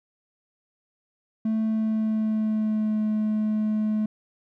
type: tone with pitch glide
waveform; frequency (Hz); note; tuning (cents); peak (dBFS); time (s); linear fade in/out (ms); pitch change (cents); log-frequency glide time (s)
triangle; 220 to 214.6; A3 to A3; 0 to -43; -19; 1.45-4.06; 5; -43; 1.64-3
effects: tanh soft clip ceiling -15 dBFS